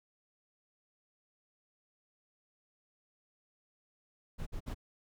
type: noise bursts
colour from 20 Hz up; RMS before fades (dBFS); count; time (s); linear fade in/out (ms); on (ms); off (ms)
brown; -38; 3; 4.38-4.746; 20; 86; 54
effects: none